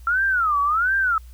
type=tone with vibrato; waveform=sine; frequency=1343 Hz; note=E6; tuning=32 cents sharp; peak=-17 dBFS; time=0.07-1.18 s; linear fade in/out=2 ms; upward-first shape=sine; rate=1.4 Hz; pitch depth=290 cents each way; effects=added 60 Hz sine -39 dBFS peak until 1.33 s + white hiss -57 dBFS RMS until 1.33 s